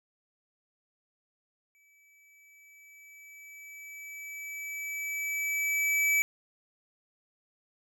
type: tone with exponential growth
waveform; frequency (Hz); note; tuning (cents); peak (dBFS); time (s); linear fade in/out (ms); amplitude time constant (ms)
square; 2300; D7; -37; -23; 1.75-6.22; 0; 970
effects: none